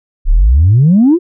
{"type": "exponential sweep", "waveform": "sine", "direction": "up", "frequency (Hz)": [30.71, 370], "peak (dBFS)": -3, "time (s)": [0.25, 1.19], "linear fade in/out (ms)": 50, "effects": ["tanh soft clip ceiling -1 dBFS"]}